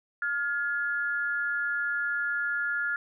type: tone pair together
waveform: sine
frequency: 1412.3 / 1700 Hz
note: F6 / G#6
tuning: +19 / +40 cents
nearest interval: minor third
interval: 321 cents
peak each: -28 / -31 dBFS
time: 0.22-2.96 s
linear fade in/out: 2 ms
effects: none